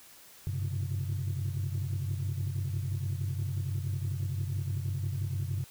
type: tone cluster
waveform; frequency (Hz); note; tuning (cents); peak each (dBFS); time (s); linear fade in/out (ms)
sine; 95.4 / 101.5 / 128.9 / 139.8; G2 / G#2 / C3 / C#3; -47 / -39 / -26 / +15; -31 / -39 / -35 / -36; 0.47-5.64; 0
effects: tanh soft clip ceiling -25 dBFS + white hiss -54 dBFS RMS until 5.7 s